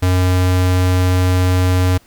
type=tone; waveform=square; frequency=91.4 Hz; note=F#2; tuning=21 cents flat; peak=-12 dBFS; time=0.02-1.98 s; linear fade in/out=10 ms; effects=pink hiss -51 dBFS RMS until 2.06 s